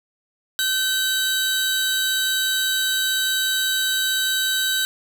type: tone pair together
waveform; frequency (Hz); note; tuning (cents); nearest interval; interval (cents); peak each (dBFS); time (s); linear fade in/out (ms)
sawtooth; 1535 / 3868; G6 / B7; -37 / -37; octave + major third; 1600; -19; 0.59-4.85; 0
effects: 8-bit